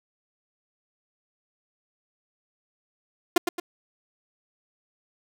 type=tone with echo; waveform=sawtooth; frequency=350 Hz; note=F4; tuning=4 cents sharp; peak=-11 dBFS; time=3.36-3.38 s; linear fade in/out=5 ms; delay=110 ms; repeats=2; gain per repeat=-7 dB; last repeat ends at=3.6 s; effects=none